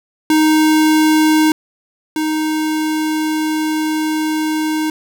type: tone pair in turn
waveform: square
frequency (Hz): 311.1 / 311.1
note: D#4 / D#4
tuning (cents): 0 / 0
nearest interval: unison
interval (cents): 0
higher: neither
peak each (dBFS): -10 / -16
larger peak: first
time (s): 0.3-1.52 / 2.16-4.9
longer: second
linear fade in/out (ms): 2
effects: 8-bit